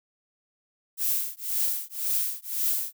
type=noise with tremolo; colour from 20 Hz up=violet; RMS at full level=-24 dBFS; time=0.97-2.93 s; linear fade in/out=50 ms; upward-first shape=triangle; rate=1.9 Hz; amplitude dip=100%; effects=none